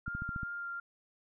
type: tone with vibrato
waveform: sine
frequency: 1396.9 Hz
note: F6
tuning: in tune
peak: -37 dBFS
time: 0.06-0.8 s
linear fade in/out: 5 ms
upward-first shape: sine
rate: 2.7 Hz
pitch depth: 9 cents each way
type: click train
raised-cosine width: 5 ms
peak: -27 dBFS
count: 6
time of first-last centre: 0.08-0.432 s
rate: 14.2 Hz
effects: none